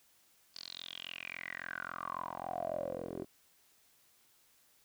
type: tone with band-pass filter sweep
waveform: 10% pulse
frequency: 43.65 Hz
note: F1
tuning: in tune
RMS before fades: -42 dBFS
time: 0.54-3.25 s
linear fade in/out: 20 ms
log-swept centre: 4800 to 380 Hz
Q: 9
effects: white hiss -68 dBFS RMS until 4.84 s